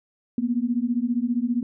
sine beating tone pair, 233.1 / 248.1 Hz, A#3 / B3, 0 / +8 cents, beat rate 15 Hz, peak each -24 / -24 dBFS, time 0.38-1.63 s, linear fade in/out 2 ms, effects none

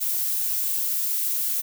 violet noise, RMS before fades -25 dBFS, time 0-1.62 s, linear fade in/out 20 ms, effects none

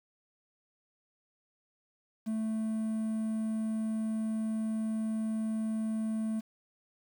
triangle tone with quantisation, 220 Hz, A3, in tune, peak -28 dBFS, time 2.26-6.41 s, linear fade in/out 20 ms, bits 9, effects none

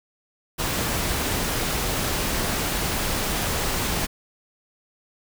pink noise, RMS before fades -25 dBFS, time 0.58-4.07 s, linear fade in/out 20 ms, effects none

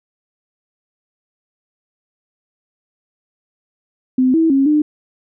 sine tone with pitch steps, 256.9 / 324.8 / 272.2 / 301.2 Hz, C4 / E4 / C#4 / D4, -32 / -26 / -31 / +44 cents, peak -10 dBFS, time 4.18-4.82 s, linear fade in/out 5 ms, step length 160 ms, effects none

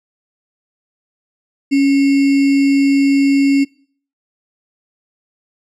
sine tone with sample-and-hold, 277.4 Hz, C#4, 1 cent sharp, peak -9 dBFS, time 1.71-3.65 s, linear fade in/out 20 ms, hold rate 2450 Hz, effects noise-tail reverb RT60 0.5 s tail -23 dB re dry + low-pass 6000 Hz 12 dB/octave

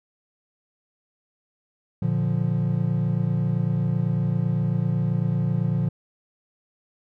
triangle chord, Bb major, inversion none, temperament equal, 116.54 / 146.83 / 174.61 Hz, Bb2 / D3 / F3, 0 / 0 / 0 cents, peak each -23 dBFS, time 2.02-5.89 s, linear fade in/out 5 ms, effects none

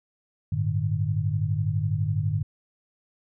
sine chord, G suspended second, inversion none, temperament equal with one note detuned, 98 / 110 / 150.18 Hz, G2 / A2 / D3, 0 / 0 / +39 cents, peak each -27 dBFS, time 0.52-2.43 s, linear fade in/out 5 ms, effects none

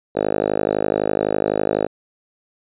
5% pulse tone with band-pass filter, 51.91 Hz, G#1, in tune, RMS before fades -20 dBFS, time 0.15-1.87 s, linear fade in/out 10 ms, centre 520 Hz, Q 1.6, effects resampled to 8000 Hz

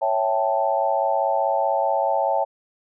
sine chord, A dominant seventh, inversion first, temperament equal, 554.4 / 659.3 / 784 / 880 Hz, C#5 / E5 / G5 / A5, 0 / 0 / 0 / 0 cents, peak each -24 dBFS, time 0.01-2.45 s, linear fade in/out 20 ms, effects none

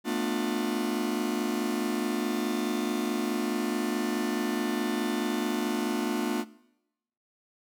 45% pulse chord, B half-diminished seventh, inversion third, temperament just, 222.2 / 246.9 / 296.3 / 355.6 Hz, A3 / B3 / D4 / F4, +17 / 0 / +15 / +31 cents, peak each -33 dBFS, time 0.04-6.45 s, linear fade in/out 50 ms, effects noise-tail reverb RT60 0.9 s tail -21 dB re dry

